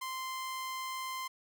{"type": "tone", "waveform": "sawtooth", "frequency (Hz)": 1042, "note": "C6", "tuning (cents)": -7, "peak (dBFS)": -33, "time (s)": [0.01, 1.28], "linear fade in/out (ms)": 10, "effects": []}